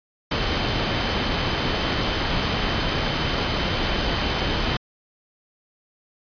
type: tone in noise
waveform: sine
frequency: 3074 Hz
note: G7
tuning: 35 cents flat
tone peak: -34 dBFS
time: 0.31-4.77 s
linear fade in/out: 5 ms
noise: pink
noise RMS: -23 dBFS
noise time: 0.31-4.77 s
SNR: -14 dB
effects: resampled to 11025 Hz